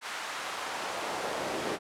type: noise with high-pass filter sweep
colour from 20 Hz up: brown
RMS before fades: -35 dBFS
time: 0.01-1.79 s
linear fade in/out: 50 ms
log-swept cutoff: 1400 to 400 Hz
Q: 0.95
effects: low-pass 10000 Hz 12 dB/octave

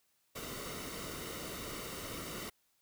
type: noise with comb filter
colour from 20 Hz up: pink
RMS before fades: -43 dBFS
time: 0.35-2.5 s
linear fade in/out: 10 ms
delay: 1.2 ms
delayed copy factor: -0.6
effects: white hiss -75 dBFS RMS until 2.81 s

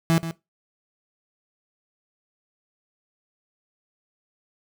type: tone with echo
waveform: 35% pulse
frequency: 164.81 Hz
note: E3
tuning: in tune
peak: -15 dBFS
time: 0.1-0.18 s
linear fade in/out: 0 ms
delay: 130 ms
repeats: 1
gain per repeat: -11 dB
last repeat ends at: 0.31 s
effects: noise-tail reverb RT60 0.2 s tail -18 dB re dry

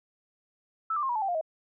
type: tone with pitch steps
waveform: sine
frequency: 1314 / 1184.2 / 1067.3 / 961.9 / 866.9 / 781.3 / 704.2 / 634.6 Hz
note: E6 / D6 / C6 / B5 / A5 / G5 / F5 / D#5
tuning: -6 / +14 / +34 / -46 / -26 / -6 / +14 / +34 cents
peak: -26 dBFS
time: 0.9-1.412 s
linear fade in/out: 5 ms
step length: 64 ms
effects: none

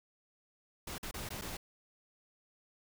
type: noise with dropouts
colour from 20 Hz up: pink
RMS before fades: -42 dBFS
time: 0.87-1.57 s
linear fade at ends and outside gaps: 5 ms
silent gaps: 0.982-1.029 / 1.112-1.14 / 1.29-1.304 / 1.413-1.419 s
effects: none

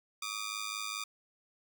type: ring-modulated tone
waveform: 10% pulse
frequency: 1200 Hz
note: D6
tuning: 37 cents sharp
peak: -25 dBFS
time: 0.22-1.04 s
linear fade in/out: 5 ms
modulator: 52.4 Hz
effects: none

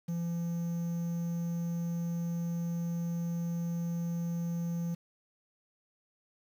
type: tone with quantisation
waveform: triangle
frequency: 170 Hz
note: F3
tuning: 46 cents flat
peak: -29 dBFS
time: 0.08-4.95 s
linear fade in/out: 10 ms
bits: 9
effects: none

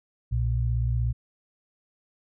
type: tone pair together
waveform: sine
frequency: 61.8 / 118.46 Hz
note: B1 / A#2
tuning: +2 / +28 cents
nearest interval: major seventh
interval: 1126 cents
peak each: -25 dBFS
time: 0.31-1.13 s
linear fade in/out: 20 ms
effects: none

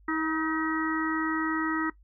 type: harmonic tone with a mistuned harmonic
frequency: 318.1 Hz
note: D#4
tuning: 38 cents sharp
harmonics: 1 / 3 / 4 / 5 / 6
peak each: -28 / -36 / -32 / -39 / -34 dBFS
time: 0.08-1.9 s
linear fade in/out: 5 ms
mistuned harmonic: 5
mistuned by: -45 cents
effects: noise-tail reverb RT60 0.1 s tail -18 dB re dry + added 50 Hz sine -54 dBFS peak until 2.03 s

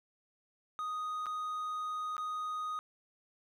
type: tone with dropouts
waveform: triangle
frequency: 1244.5 Hz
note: D#6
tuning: in tune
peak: -33 dBFS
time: 0.79-2.79 s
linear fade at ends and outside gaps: 0 ms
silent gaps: 1.259-1.266 / 2.167-2.18 s
effects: none

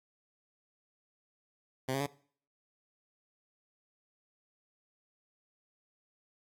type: tone with pitch steps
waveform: 10% pulse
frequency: 130.81 / 136.6 / 142.65 Hz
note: C3 / C#3 / C#3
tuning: 0 / -25 / +50 cents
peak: -23 dBFS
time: 1.88-2.066 s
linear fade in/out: 10 ms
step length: 62 ms
effects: noise-tail reverb RT60 0.5 s tail -21 dB re dry + AAC 64 kbps

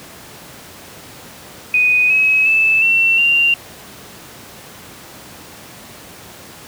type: tone with pitch steps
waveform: sine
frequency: 2489 / 2557 / 2628 / 2700 / 2775 Hz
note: D#7 / D#7 / E7 / E7 / F7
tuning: 0 / +47 / -6 / +41 / -12 cents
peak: -10 dBFS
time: 1.74-3.54 s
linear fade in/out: 2 ms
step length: 360 ms
effects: pink hiss -37 dBFS RMS until 6.67 s + high-pass 100 Hz 12 dB/octave

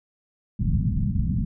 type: low-pass noise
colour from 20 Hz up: white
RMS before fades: -23 dBFS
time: 0.59-1.45 s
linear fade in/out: 10 ms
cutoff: 210 Hz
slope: 48 dB/octave
effects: none

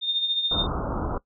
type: tone with tremolo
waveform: sine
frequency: 3644 Hz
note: A#7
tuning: 40 cents flat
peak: -19 dBFS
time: 0.01-0.67 s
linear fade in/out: 50 ms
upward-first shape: triangle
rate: 14 Hz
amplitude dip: 65%
type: low-pass noise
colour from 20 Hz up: pink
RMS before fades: -28 dBFS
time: 0.51-1.18 s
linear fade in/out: 5 ms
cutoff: 1400 Hz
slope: 96 dB/octave
effects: noise-tail reverb RT60 0.1 s tail -20 dB re dry

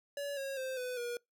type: tone with pitch steps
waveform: square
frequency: 569 / 545.2 / 522.4 / 500.5 / 479.6 Hz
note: C#5 / C#5 / C5 / B4 / A#4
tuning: +45 / -29 / -3 / +23 / +49 cents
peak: -37 dBFS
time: 0.17-1.17 s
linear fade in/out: 2 ms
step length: 200 ms
effects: noise-tail reverb RT60 0.2 s tail -26 dB re dry

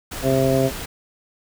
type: noise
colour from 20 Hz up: pink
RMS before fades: -31 dBFS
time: 0.11-0.86 s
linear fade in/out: 10 ms
type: harmonic tone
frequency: 133 Hz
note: C3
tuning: 29 cents sharp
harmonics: 1 / 2 / 3 / 4 / 5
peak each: -22 / -22 / -22 / -22 / -22 dBFS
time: 0.22-0.71 s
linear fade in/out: 50 ms
effects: none

